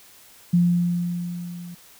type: tone with level ramp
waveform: sine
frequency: 174.61 Hz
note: F3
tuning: in tune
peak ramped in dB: -13 to -35 dBFS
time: 0.53-1.75 s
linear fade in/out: 10 ms
effects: white hiss -50 dBFS RMS until 1.99 s